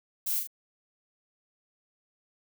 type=noise with echo; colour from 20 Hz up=violet; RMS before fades=-30 dBFS; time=0.26-0.4 s; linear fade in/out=10 ms; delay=37 ms; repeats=2; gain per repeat=-5 dB; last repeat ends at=0.474 s; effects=none